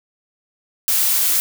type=noise; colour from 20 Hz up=blue; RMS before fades=-17 dBFS; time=0.88-1.4 s; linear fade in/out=0 ms; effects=none